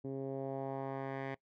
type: tone with low-pass filter sweep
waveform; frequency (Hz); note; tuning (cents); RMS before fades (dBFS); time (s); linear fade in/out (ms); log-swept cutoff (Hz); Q
10% pulse; 135.2; C#3; -43; -40; 0.04-1.35; 10; 350 to 2100; 1.6
effects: noise-tail reverb RT60 0.1 s tail -21 dB re dry